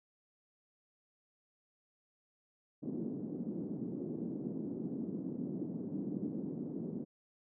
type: band-pass noise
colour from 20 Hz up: white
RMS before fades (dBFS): -40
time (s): 2.82-7.05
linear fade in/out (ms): 20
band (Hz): 180 to 300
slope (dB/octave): 24
effects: none